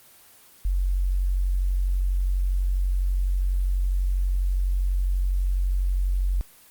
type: tone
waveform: sine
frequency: 46.08 Hz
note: F#1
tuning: 6 cents flat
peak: -20 dBFS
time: 0.65-6.41 s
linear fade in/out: 0 ms
effects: white hiss -52 dBFS RMS until 6.7 s + Opus 24 kbps